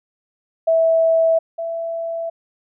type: tone pair in turn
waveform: sine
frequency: 654 / 664.7 Hz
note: E5 / E5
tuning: -14 / +14 cents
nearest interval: unison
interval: 28 cents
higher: second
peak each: -12 / -22 dBFS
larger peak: first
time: 0.67-1.39 / 1.58-2.3 s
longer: neither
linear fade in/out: 10 ms
effects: none